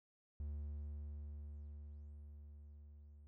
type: tone with level ramp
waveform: triangle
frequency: 73.42 Hz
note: D2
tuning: in tune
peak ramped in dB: -39 to -55 dBFS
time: 0.4-3.27 s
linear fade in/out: 0 ms
effects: none